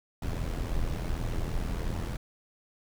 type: noise with amplitude modulation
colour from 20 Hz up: brown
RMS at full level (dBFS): -28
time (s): 0.22-2.17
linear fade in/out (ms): 5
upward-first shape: sine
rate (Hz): 82.7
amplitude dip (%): 65
effects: none